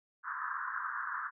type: band-pass noise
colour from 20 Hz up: white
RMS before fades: -38 dBFS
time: 0.23-1.31 s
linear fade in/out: 50 ms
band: 1000 to 1700 Hz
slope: 96 dB/octave
effects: none